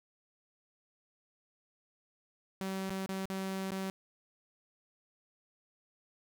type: tone with dropouts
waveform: sawtooth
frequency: 191.4 Hz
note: G3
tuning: 41 cents flat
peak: -31 dBFS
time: 2.61-3.9 s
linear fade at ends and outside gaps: 0 ms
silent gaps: 2.895-2.905 / 3.061-3.09 / 3.255-3.3 / 3.706-3.718 s
effects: none